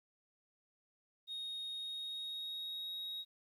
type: tone with pitch glide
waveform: sine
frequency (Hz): 3729 to 3783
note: A#7 to A#7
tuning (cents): 0 to +25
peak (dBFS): -38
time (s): 1.27-3.25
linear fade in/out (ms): 50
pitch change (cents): +25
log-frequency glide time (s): 1.72-2.98
effects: tanh soft clip ceiling -39 dBFS + 12-bit